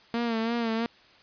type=tone with vibrato; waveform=sawtooth; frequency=230 Hz; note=A#3; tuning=23 cents flat; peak=-22 dBFS; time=0.14-0.86 s; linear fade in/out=0 ms; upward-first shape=sine; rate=3 Hz; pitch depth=55 cents each way; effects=white hiss -56 dBFS RMS until 1.22 s + resampled to 11025 Hz